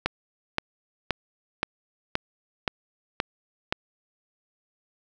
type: click train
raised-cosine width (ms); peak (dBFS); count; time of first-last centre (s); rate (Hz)
0.3; -7; 8; 0.06-3.725; 1.91
effects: none